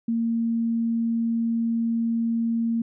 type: tone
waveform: sine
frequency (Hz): 230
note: A#3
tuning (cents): -23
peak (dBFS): -21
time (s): 0.08-2.82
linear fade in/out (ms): 5
effects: none